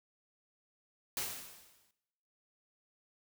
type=noise with exponential decay; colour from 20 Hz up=white; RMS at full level=-35 dBFS; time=1.17-1.91 s; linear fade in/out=1 ms; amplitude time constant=160 ms; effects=noise-tail reverb RT60 1.0 s tail -19 dB re dry